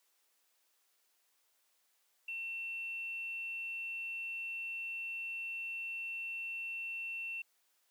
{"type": "tone with quantisation", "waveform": "sine", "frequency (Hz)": 2700, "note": "E7", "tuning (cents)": 41, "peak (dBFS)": -38, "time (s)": [2.28, 7.42], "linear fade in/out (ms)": 5, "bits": 11, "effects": ["white hiss -75 dBFS RMS until 7.9 s", "high-pass 400 Hz 12 dB/octave"]}